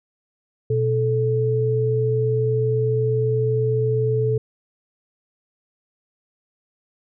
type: tone pair together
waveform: sine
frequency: 121.9 / 435.9 Hz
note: B2 / A4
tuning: -22 / -16 cents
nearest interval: octave + minor seventh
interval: 2206 cents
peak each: -20 dBFS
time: 0.7-4.38 s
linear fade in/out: 5 ms
effects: none